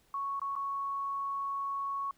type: tone with dropouts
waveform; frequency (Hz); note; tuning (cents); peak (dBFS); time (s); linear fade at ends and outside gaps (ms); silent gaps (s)
sine; 1108.7; C#6; 0; -32; 0.14-2.11; 2; 0.396-0.416 / 0.554-0.562
effects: pink hiss -68 dBFS RMS until 2.17 s